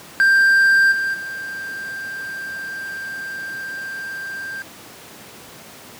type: tone with level steps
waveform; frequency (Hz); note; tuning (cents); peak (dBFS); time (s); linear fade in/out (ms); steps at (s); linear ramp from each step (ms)
triangle; 1581; G6; +14; -9 / -17 / -25; 0.2-4.62; 0; 0.91 / 1.13; 20
effects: pink hiss -40 dBFS RMS until 5.99 s + high-pass 150 Hz 12 dB/octave